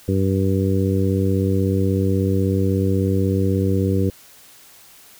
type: harmonic tone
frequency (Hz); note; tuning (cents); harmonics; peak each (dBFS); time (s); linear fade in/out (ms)
96.3; G2; -30; 1 / 2 / 3 / 4 / 5; -19 / -22 / -24 / -25 / -26; 0.08-4.1; 5
effects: white hiss -47 dBFS RMS until 5.19 s